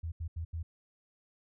sine tone bursts at uneven times, 82.41 Hz, E2, in tune, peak -34 dBFS, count 4, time 0.03-0.12 / 0.2-0.28 / 0.36-0.45 / 0.53-0.63 s, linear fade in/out 10 ms, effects none

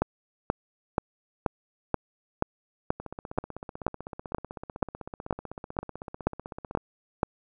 two click trains, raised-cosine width 1 ms, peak -23 / -9 dBFS, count 61 / 16, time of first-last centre 3-6.774 / 0.02-7.232 s, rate 15.9 / 2.08 Hz, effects none

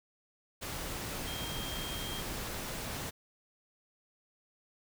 sine tone in noise, 3211 Hz, G7, 41 cents sharp, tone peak -42 dBFS, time 1.26-2.22 s, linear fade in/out 20 ms, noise pink, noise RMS -39 dBFS, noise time 0.61-3.11 s, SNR -6 dB, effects none

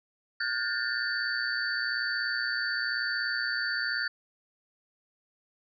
sine tone cluster, 1429 / 1550 / 1666 / 1789 / 4533 Hz, F6 / G6 / G#6 / A6 / C#8, +39 / -20 / +5 / +28 / +38 cents, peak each -33 / -34 / -39 / -34 / -34 dBFS, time 0.4-4.08 s, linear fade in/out 5 ms, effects none

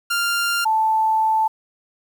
sawtooth / sine tone pair in turn, 1395 / 878.8 Hz, F6 / A5, -2 / -2 cents, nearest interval minor sixth, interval 800 cents, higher first, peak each -15 dBFS, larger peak neither, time 0.1-0.65 / 0.65-1.48 s, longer second, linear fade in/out 10 ms, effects 8-bit

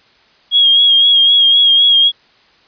sine tone with vibrato, 3278 Hz, G#7, 23 cents flat, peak -6 dBFS, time 0.51-2.12 s, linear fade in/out 50 ms, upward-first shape sine, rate 3.9 Hz, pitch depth 35 cents each way, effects white hiss -50 dBFS RMS until 2.67 s + resampled to 11025 Hz

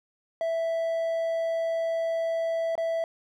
triangle tone with dropouts, 659.3 Hz, E5, in tune, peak -23 dBFS, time 0.41-3.04 s, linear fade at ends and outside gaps 1 ms, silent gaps 2.754-2.778 s, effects none

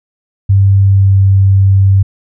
sine tone with pitch glide, 98.1 to 97.2 Hz, G2 to G2, +2 to -14 cents, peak -4 dBFS, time 0.49-2.03 s, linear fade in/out 10 ms, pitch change -16 cents, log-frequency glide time 0.81-1.18 s, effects none

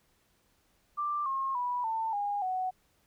sine tone with pitch steps, 1180 / 1075.8 / 980.9 / 894.3 / 815.3 / 743.4 Hz, D6 / C6 / B5 / A5 / G#5 / F#5, +8 / +48 / -12 / +28 / -32 / +8 cents, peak -29 dBFS, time 0.97-2.71 s, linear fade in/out 20 ms, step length 290 ms, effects pink hiss -70 dBFS RMS until 3.06 s

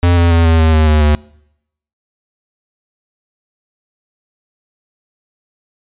square tone with pitch steps, 87.31 / 85.41 / 83.56 / 81.75 / 79.97 / 78.23 / 76.54 / 74.87 Hz, F2 / F2 / E2 / E2 / D#2 / D#2 / D#2 / D2, 0 / -38 / +24 / -14 / +48 / +10 / -28 / +34 cents, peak -8 dBFS, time 0.03-1.15 s, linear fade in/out 0 ms, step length 140 ms, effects noise-tail reverb RT60 0.8 s tail -25 dB re dry + resampled to 8000 Hz

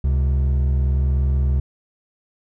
triangle tone pair together, 68.87 / 130 Hz, C#2 / C3, -11 / -11 cents, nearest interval major seventh, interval 1100 cents, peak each -14 / -23 dBFS, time 0.04-1.6 s, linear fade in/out 5 ms, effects none

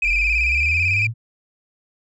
sine tone with vibrato, 2450 Hz, D#7, 27 cents flat, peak -15 dBFS, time 0.02-1.07 s, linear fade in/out 5 ms, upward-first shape square, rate 18 Hz, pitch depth 54 cents each way
sine exponential sweep, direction up, 41.35 to 118 Hz, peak -20 dBFS, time 0.03-1.14 s, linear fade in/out 50 ms
effects tanh soft clip ceiling -12 dBFS

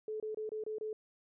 sine tone bursts, 432.1 Hz, A4, 31 cents flat, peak -36 dBFS, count 6, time 0.08-0.93 s, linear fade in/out 2 ms, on 120 ms, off 26 ms, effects none

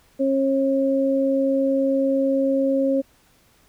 sine tone pair together, 270.9 / 541.8 Hz, C#4 / C#5, -40 / -40 cents, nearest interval octave, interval 1200 cents, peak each -20 dBFS, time 0.19-3.02 s, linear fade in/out 20 ms, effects pink hiss -58 dBFS RMS until 3.68 s

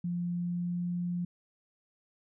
sine tone with pitch glide, 174.61 to 175.72 Hz, F3 to F3, 0 to +11 cents, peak -30 dBFS, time 0.04-1.25 s, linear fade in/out 5 ms, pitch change +11 cents, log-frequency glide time 0.31-0.88 s, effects none

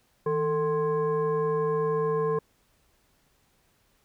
sine tone with frequency modulation, 445.8 Hz, A4, 23 cents sharp, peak -23 dBFS, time 0.26-2.39 s, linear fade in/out 5 ms, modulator 606 Hz, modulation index 0.79, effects pink hiss -67 dBFS RMS until 4.04 s

